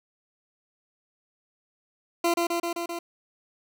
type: tone with echo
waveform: 20% pulse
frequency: 341.7 Hz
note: F4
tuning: 38 cents flat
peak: -16 dBFS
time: 2.24-2.34 s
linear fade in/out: 5 ms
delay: 130 ms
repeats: 5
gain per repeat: -2 dB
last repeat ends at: 2.99 s
effects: none